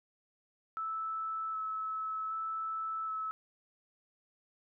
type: tone with vibrato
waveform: sine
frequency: 1306 Hz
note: E6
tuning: 17 cents flat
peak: -34 dBFS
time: 0.77-3.31 s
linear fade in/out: 0 ms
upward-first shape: square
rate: 0.65 Hz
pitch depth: 9 cents each way
effects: none